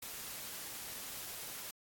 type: noise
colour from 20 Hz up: white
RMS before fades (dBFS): -45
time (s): 0.02-1.71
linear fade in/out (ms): 5
effects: AAC 64 kbps

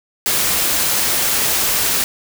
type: noise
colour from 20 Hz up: white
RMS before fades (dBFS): -17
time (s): 0.26-2.04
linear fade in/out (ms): 0
effects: none

